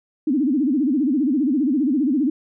sine tone with vibrato, 277.4 Hz, C#4, 1 cent sharp, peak -16 dBFS, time 0.27-2.3 s, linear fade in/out 5 ms, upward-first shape sine, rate 15 Hz, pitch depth 230 cents each way, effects none

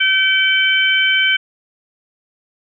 harmonic tone, 768 Hz, G5, 36 cents flat, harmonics 2 / 3 / 4, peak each -16 / -16 / -16 dBFS, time 0-1.37 s, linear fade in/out 10 ms, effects none

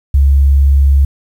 sine tone, 69.3 Hz, C#2, in tune, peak -5 dBFS, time 0.14-1.05 s, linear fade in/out 5 ms, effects 7-bit

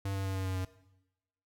square tone with pitch steps, 98 / 96.99 / 95.98 / 94.99 / 94.01 / 93.04 Hz, G2 / G2 / G2 / F#2 / F#2 / F#2, 0 / -18 / -36 / +46 / +28 / +10 cents, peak -33 dBFS, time 0.05-0.65 s, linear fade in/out 5 ms, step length 100 ms, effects noise-tail reverb RT60 0.9 s tail -17 dB re dry

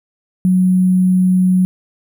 sine tone with sample-and-hold, 184.1 Hz, F#3, 8 cents flat, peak -9 dBFS, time 0.45-1.65 s, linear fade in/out 0 ms, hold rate 11025 Hz, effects none

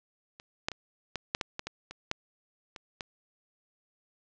clicks, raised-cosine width 0.2 ms, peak -29 / -11 / -22 / -16 / -10 / -13 / -17 / -18 / -24 / -12 / -25 / -19 dBFS, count 12, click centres 0.399 / 0.685 / 0.717 / 1.157 / 1.349 / 1.412 / 1.594 / 1.67 / 1.91 / 2.114 / 2.762 / 3.008 s, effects low-pass 7000 Hz 12 dB/octave

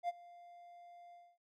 triangle tone with ADSR envelope, 698 Hz, F5, 1 cent flat, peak -30 dBFS, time 0.03-1.38 s, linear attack 56 ms, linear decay 28 ms, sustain -22 dB, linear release 250 ms, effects none

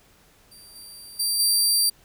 20% pulse tone with level steps, 4699 Hz, D8, in tune, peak -40 / -35 / -16 / -12 dBFS, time 0.51-1.9 s, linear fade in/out 10 ms, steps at 0.75 / 1.19 / 1.39 s, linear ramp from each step 10 ms, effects pink hiss -57 dBFS RMS until 2.04 s

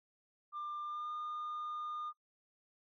sine tone with pitch glide, 1193 to 1216.7 Hz, D6 to D#6, +27 to -39 cents, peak -37 dBFS, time 0.52-2.13 s, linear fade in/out 50 ms, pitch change +34 cents, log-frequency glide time 0.83-1.12 s, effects noise-tail reverb RT60 0.1 s tail -19 dB re dry + tanh soft clip ceiling -37 dBFS

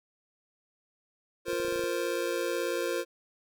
square chord, F suspended fourth, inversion none, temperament just, 349.2 / 465.6 / 523.8 Hz, F4 / Bb4 / C5, 0 / -2 / +2 cents, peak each -34 dBFS, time 1.45-3.05 s, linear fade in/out 50 ms
clicks, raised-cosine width 2 ms, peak -31 dBFS, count 9, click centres 1.483 / 1.531 / 1.6 / 1.649 / 1.682 / 1.725 / 1.759 / 1.794 / 1.838 s
effects none

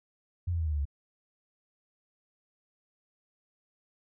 sine tone with pitch steps, 88.2 / 84.31 / 80.6 / 77.05 / 73.65 / 70.41 Hz, F2 / E2 / E2 / D#2 / D2 / C#2, +18 / +40 / -38 / -16 / +6 / +28 cents, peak -27 dBFS, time 0.47-0.854 s, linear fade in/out 10 ms, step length 64 ms, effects none

